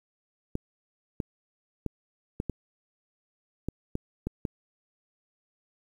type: clicks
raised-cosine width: 3 ms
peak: -17 dBFS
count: 9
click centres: 0.554 / 1.202 / 1.863 / 2.401 / 2.497 / 3.686 / 3.954 / 4.27 / 4.452 s
effects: 9-bit